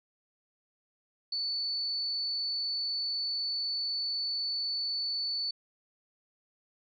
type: tone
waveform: sine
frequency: 4476 Hz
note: C#8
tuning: 16 cents sharp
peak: -30 dBFS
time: 1.32-5.51 s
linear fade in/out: 5 ms
effects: none